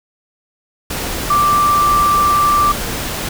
sine tone in noise, 1174.7 Hz, D6, in tune, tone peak -10 dBFS, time 1.3-2.72 s, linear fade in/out 5 ms, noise pink, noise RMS -22 dBFS, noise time 0.9-3.29 s, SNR +9 dB, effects none

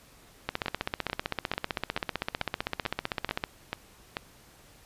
two click trains, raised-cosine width 0.3 ms, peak -14 / -12 dBFS, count 9 / 47, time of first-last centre 0.66-4.169 / 0.49-3.439 s, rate 2.28 / 15.6 Hz, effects pink hiss -56 dBFS RMS until 4.85 s + resampled to 32000 Hz

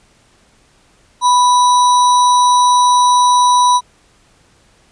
sine tone with sample-and-hold, 987.8 Hz, B5, in tune, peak -7 dBFS, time 1.21-3.81 s, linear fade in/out 50 ms, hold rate 4900 Hz, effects pink hiss -52 dBFS RMS until 4.91 s + resampled to 22050 Hz

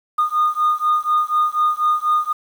sine beating tone pair, 1223 / 1227.1 Hz, D#6 / D#6, -30 / -24 cents, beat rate 4.1 Hz, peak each -17 dBFS, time 0.18-2.33 s, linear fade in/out 10 ms, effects tanh soft clip ceiling -10 dBFS + 7-bit

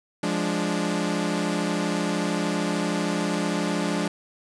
sawtooth chord, D diminished, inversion first, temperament equal, 174.61 / 207.7 / 293.7 Hz, F3 / Ab3 / D4, 0 / 0 / 0 cents, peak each -24 dBFS, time 0.23-4.08 s, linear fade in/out 5 ms, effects resampled to 22050 Hz + 7-bit

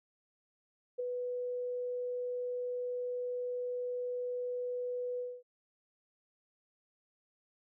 sine tone with ADSR envelope, 493.9 Hz, B4, in tune, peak -30 dBFS, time 0.98-5.43 s, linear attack 19 ms, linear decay 6 ms, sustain -4 dB, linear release 240 ms, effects none

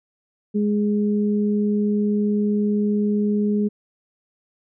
sine tone pair together, 207.7 / 415.3 Hz, G#3 / G#4, 0 / 0 cents, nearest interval octave, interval 1200 cents, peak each -18 / -25 dBFS, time 0.54-3.69 s, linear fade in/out 20 ms, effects none

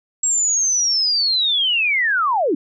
sine linear sweep, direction down, 7650 to 256 Hz, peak -15 dBFS, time 0.23-2.55 s, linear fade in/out 5 ms, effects none

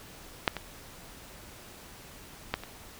clicks, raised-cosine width 0.3 ms, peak -6 / -18 / -11 / -24 dBFS, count 4, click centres 0.478 / 0.567 / 2.54 / 2.636 s, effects pink hiss -49 dBFS RMS until 2.99 s

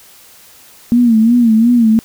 sine tone with vibrato, 231.2 Hz, A#3, 14 cents flat, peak -6 dBFS, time 0.92-1.99 s, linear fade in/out 0 ms, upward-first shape sine, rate 2.8 Hz, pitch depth 98 cents each way, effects white hiss -42 dBFS RMS until 2.04 s

